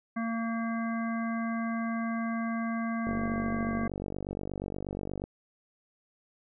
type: harmonic tone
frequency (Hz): 228.4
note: A#3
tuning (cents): -35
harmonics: 1 / 3 / 5 / 7 / 9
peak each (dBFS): -30 / -39 / -39 / -42 / -44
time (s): 0.16-3.88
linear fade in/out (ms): 10
type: click train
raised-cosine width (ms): 2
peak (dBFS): -22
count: 106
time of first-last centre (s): 3.07-5.239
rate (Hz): 48.4
effects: none